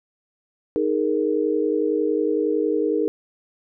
sine chord, D# suspended fourth, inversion none, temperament equal, 311.1 / 415.3 / 466.2 Hz, D#4 / G#4 / A#4, 0 / 0 / 0 cents, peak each -23 dBFS, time 0.76-3.08 s, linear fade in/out 0 ms, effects none

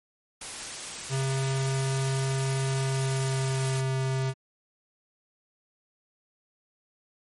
white noise, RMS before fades -37 dBFS, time 0.41-3.81 s, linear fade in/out 5 ms
square tone with pitch glide, 134.2 to 132.43 Hz, C3 to C3, +44 to +21 cents, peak -26 dBFS, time 1.09-4.34 s, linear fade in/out 50 ms, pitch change -23 cents, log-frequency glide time 2.76-3.92 s
effects MP3 48 kbps

